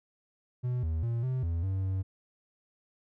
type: tone with pitch steps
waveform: triangle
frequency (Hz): 124.2 / 80.1 / 117 / 129 / 83.9 / 95.6 / 95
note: B2 / E2 / A#2 / C3 / E2 / G2 / F#2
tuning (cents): +10 / -49 / +7 / -24 / +31 / -43 / +46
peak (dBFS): -26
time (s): 0.63-2.03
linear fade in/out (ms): 20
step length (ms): 200
effects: none